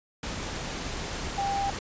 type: tone in noise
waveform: sine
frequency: 795 Hz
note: G5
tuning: 24 cents sharp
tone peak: -26 dBFS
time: 1.38-1.7 s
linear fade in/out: 2 ms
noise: pink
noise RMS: -34 dBFS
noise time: 0.23-1.79 s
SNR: +5 dB
effects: resampled to 16000 Hz